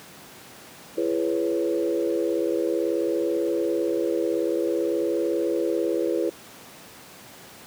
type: chord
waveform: sine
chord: C# minor seventh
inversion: first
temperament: equal with one note detuned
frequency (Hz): 337.3 / 415.3 / 493.9 / 554.4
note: E4 / G#4 / B4 / C#5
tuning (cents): +40 / 0 / 0 / 0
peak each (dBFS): -25 / -28 / -27 / -30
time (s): 0.97-6.3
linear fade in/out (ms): 10
effects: pink hiss -45 dBFS RMS until 7.66 s + high-pass 150 Hz 12 dB/octave